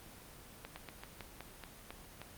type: slowing click train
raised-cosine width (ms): 0.3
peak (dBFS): -28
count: 9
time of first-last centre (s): 0.65-2.216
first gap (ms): 110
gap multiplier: 1.16
effects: pink hiss -54 dBFS RMS until 2.37 s + Opus 24 kbps